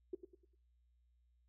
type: tone with echo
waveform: sine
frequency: 365.2 Hz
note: F#4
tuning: 23 cents flat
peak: -37 dBFS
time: 0.13-0.15 s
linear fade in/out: 5 ms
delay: 100 ms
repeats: 4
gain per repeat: -9 dB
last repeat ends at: 0.55 s
effects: noise-tail reverb RT60 0.4 s tail -19 dB re dry + added 60 Hz sine -70 dBFS peak until 1.48 s